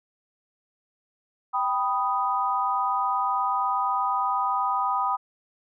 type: chord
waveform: sine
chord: G augmented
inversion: none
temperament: equal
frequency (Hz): 784 / 987.8 / 1244.5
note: G5 / B5 / D#6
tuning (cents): 0 / 0 / 0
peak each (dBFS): -28 / -26 / -26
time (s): 1.53-5.17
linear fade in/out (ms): 20
effects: none